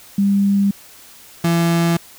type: tone pair in turn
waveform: sine / 35% pulse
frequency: 199.3 / 168.63 Hz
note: G3 / E3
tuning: +29 / +40 cents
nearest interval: minor third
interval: 289 cents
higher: first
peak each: -12 dBFS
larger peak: neither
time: 0.18-0.71 / 1.44-1.97 s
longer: neither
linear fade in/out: 5 ms
effects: white hiss -43 dBFS RMS until 2.18 s